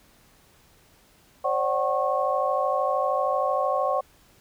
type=tone cluster; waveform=sine; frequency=532 / 585 / 752 / 1092 Hz; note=C5 / D5 / F#5 / C#6; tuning=+29 / -7 / +28 / -26 cents; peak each=-27 dBFS; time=1.44-4.01 s; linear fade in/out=10 ms; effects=pink hiss -58 dBFS RMS until 4.4 s